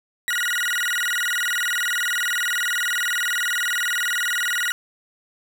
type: tone with vibrato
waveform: 35% pulse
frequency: 1661.2 Hz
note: G#6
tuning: in tune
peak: -19 dBFS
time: 0.28-4.72 s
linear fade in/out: 0 ms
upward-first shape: square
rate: 20 Hz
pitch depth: 250 cents each way
effects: none